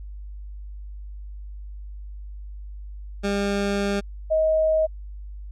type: tone pair in turn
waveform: 20% pulse / sine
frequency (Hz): 200.7 / 631.1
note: G3 / D#5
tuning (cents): +41 / +24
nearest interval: octave + minor sixth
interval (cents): 1983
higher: second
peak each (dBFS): -17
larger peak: neither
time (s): 3.23-4.01 / 4.3-4.87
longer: first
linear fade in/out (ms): 20
effects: added 50 Hz sine -34 dBFS peak until 5.51 s + low-pass 7000 Hz 12 dB/octave